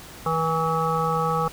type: harmonic tone with a mistuned harmonic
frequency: 161.6 Hz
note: E3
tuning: 34 cents flat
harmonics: 1 / 3 / 5 / 7 / 8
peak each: -27 / -27 / -27 / -27 / -27 dBFS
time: 0.26-1.48 s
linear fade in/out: 2 ms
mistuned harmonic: 5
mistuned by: +28 cents
effects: pink hiss -42 dBFS RMS until 1.52 s